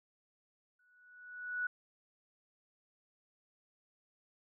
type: tone with exponential growth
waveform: sine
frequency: 1473 Hz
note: F#6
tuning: 8 cents flat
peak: -31 dBFS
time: 0.79-1.67 s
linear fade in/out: 5 ms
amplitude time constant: 190 ms
effects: none